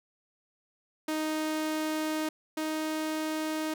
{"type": "tone pair in turn", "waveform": "sawtooth", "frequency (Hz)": [311.1, 312.2], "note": ["D#4", "D#4"], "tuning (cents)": [0, 6], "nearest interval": "unison", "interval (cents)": 6, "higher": "second", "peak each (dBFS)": [-25, -26], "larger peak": "first", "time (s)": [[1.08, 2.29], [2.57, 3.74]], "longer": "first", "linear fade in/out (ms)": 5, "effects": []}